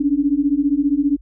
sine beating tone pair, 277.2 / 292.2 Hz, C#4 / D4, 0 / -9 cents, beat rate 15 Hz, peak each -18 / -17 dBFS, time 0-1.17 s, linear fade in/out 10 ms, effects added 50 Hz sine -41 dBFS peak until 1.21 s

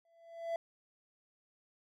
triangle tone with exponential growth, 669 Hz, E5, 25 cents sharp, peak -29 dBFS, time 0.05-0.56 s, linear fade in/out 2 ms, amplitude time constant 110 ms, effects none

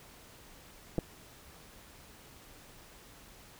clicks, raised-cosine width 2 ms, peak -18 dBFS, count 2, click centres 0.982 / 0.988 s, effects pink hiss -55 dBFS RMS until 3.59 s

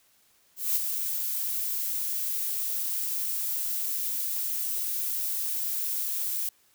violet noise with ADSR envelope, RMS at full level -24 dBFS, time 0.56-6.49 s, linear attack 200 ms, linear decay 22 ms, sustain -6 dB, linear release 3 ms, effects white hiss -64 dBFS RMS until 6.74 s

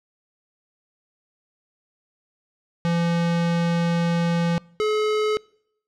square tone pair in turn, 170 / 427.3 Hz, F3 / G#4, -46 / +49 cents, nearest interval octave + major third, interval 1595 cents, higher second, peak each -20 dBFS, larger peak neither, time 2.85-4.58 / 4.8-5.37 s, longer first, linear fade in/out 0 ms, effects noise-tail reverb RT60 0.7 s tail -25 dB re dry + low-pass 5000 Hz 12 dB/octave

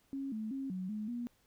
sine tone with pitch steps, 273.1 / 217.7 / 269.8 / 185.5 / 212.8 / 239.9 Hz, C#4 / A3 / C#4 / F#3 / G#3 / A#3, -26 / -18 / -47 / +5 / +42 / +50 cents, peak -36 dBFS, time 0.13-1.27 s, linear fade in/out 0 ms, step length 190 ms, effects pink hiss -71 dBFS RMS until 1.46 s

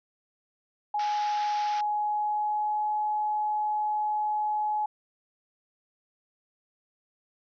sine tone with pitch glide, 836 to 846.7 Hz, G#5 to G#5, +11 to +33 cents, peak -25 dBFS, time 0.94-4.86 s, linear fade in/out 5 ms, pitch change +22 cents, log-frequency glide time 1.59-2.91 s
pink band-pass noise, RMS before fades -42 dBFS, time 0.99-1.81 s, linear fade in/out 5 ms, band 1200 to 5900 Hz, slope 96 dB/octave
effects none

